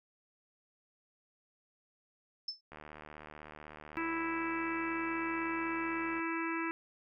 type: tone with exponential decay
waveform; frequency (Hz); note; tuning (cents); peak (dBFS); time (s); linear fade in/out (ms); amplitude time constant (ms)
sine; 5274; E8; 0; -32; 2.48-2.61; 5; 27
type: click train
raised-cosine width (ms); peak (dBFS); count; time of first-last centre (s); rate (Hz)
0.5; -33; 265; 2.72-6.194; 76
type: harmonic tone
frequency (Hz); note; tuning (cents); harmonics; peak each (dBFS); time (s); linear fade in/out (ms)
329.6; E4; 0; 1 / 3 / 4 / 5 / 6 / 7 / 8; -36 / -41 / -42 / -43 / -44 / -44 / -45; 3.97-6.71; 0
effects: none